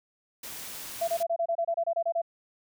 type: noise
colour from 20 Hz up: white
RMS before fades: -40 dBFS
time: 0.43-1.23 s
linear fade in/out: 5 ms
type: tone bursts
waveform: sine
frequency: 673 Hz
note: E5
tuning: 36 cents sharp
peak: -24 dBFS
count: 13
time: 1.01-2.218 s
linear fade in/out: 10 ms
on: 68 ms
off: 27 ms
effects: none